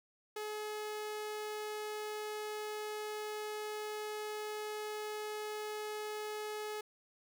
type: tone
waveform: sawtooth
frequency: 424.7 Hz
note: G#4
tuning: 39 cents sharp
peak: -35 dBFS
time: 0.36-6.81 s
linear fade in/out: 5 ms
effects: none